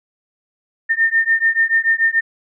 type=beating tone pair; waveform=sine; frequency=1811 / 1817.9 Hz; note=A6 / A#6; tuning=+49 / -44 cents; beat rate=6.9 Hz; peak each=-16 dBFS; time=0.89-2.21 s; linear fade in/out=20 ms; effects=none